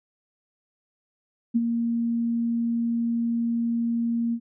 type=tone with ADSR envelope; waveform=sine; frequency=233.1 Hz; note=A#3; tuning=in tune; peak=-16 dBFS; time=1.54-4.4 s; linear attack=21 ms; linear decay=34 ms; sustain=-6 dB; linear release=69 ms; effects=none